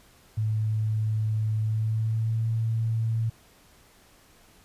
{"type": "tone with pitch glide", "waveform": "sine", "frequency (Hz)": [108.7, 112.86], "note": ["A2", "A2"], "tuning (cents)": [-21, 44], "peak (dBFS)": -23, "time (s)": [0.37, 3.3], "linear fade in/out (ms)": 10, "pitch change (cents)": 65, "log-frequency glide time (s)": [1.58, 2.48], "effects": ["pink hiss -57 dBFS RMS until 4.64 s", "resampled to 32000 Hz"]}